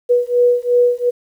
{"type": "beating tone pair", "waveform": "sine", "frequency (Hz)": [486.1, 488.9], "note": ["B4", "B4"], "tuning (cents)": [-28, -18], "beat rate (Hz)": 2.8, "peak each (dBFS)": -14, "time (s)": [0.09, 1.11], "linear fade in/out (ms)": 20, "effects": ["8-bit"]}